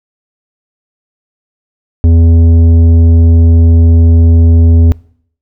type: tone with tanh clipping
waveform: triangle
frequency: 83 Hz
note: E2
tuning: 12 cents sharp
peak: -4 dBFS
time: 2.04-4.92 s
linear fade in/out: 0 ms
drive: 14 dB
effects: noise-tail reverb RT60 0.6 s tail -23 dB re dry